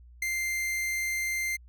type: tone with ADSR envelope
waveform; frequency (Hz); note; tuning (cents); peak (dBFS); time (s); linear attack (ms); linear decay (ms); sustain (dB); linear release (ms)
45% pulse; 2093; C7; 0; -24; 0.22-1.57; 6; 3; -4; 16
effects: added 60 Hz sine -49 dBFS peak until 1.68 s